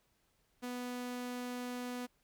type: tone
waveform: sawtooth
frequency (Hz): 246.9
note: B3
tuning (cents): 0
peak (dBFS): -35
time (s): 0.62-2.07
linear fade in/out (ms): 20
effects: pink hiss -75 dBFS RMS until 2.23 s